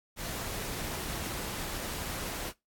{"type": "noise", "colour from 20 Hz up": "pink", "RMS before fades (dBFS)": -37, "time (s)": [0.16, 2.53], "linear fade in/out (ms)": 50, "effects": ["noise-tail reverb RT60 0.2 s tail -21 dB re dry", "AAC 64 kbps"]}